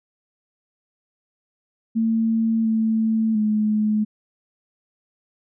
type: tone with pitch steps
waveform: sine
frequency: 225 / 221.9 / 213.3 Hz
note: A3 / A3 / G#3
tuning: +39 / +15 / +46 cents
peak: -17 dBFS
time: 1.95-4.05 s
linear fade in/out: 20 ms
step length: 700 ms
effects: none